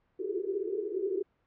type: band-pass noise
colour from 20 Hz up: white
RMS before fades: -33 dBFS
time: 0.19-1.23 s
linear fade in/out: 10 ms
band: 360 to 420 Hz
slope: 96 dB/octave
effects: pink hiss -73 dBFS RMS until 1.46 s + low-pass 2000 Hz 12 dB/octave